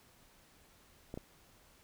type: clicks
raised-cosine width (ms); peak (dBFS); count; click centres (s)
2; -28; 2; 1.141 / 1.175
effects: pink hiss -64 dBFS RMS until 1.83 s